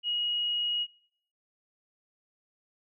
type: tone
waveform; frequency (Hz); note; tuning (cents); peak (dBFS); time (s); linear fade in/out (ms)
sine; 2893; F#7; -40; -27; 0.03-0.87; 50
effects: noise-tail reverb RT60 0.6 s tail -21 dB re dry